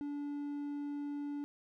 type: tone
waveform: triangle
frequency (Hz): 288.7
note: D4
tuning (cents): -30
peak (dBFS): -35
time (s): 0.01-1.44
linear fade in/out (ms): 0
effects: none